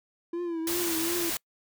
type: tone with vibrato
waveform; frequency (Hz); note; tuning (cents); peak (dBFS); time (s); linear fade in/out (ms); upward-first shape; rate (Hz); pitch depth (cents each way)
triangle; 337; E4; +38; -27; 0.33-1.3; 5; triangle; 2.7; 83
type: noise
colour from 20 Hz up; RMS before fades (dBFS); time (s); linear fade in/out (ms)
white; -31; 0.67-1.37; 2
effects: noise-tail reverb RT60 0.1 s tail -26 dB re dry